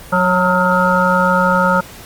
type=harmonic tone with a mistuned harmonic; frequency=182.7 Hz; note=F#3; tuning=22 cents flat; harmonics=1 / 3 / 5 / 7 / 8; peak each=-17 / -17 / -17 / -17 / -17 dBFS; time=0.12-1.81 s; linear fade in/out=10 ms; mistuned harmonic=8; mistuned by=-63 cents; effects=pink hiss -36 dBFS RMS until 2.05 s + Opus 24 kbps